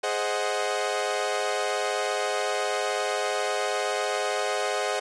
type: chord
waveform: sawtooth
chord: Ab dominant seventh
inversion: none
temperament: equal with one note detuned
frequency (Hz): 417.5 / 523.3 / 622.3 / 740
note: Ab4 / C5 / Eb5 / Gb5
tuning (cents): +9 / 0 / 0 / 0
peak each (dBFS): -27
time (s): 0.03-5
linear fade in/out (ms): 10
effects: resampled to 22050 Hz